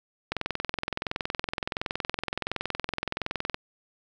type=click train; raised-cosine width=0.3 ms; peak=-12 dBFS; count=70; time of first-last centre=0.32-3.544 s; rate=21.4 Hz; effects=none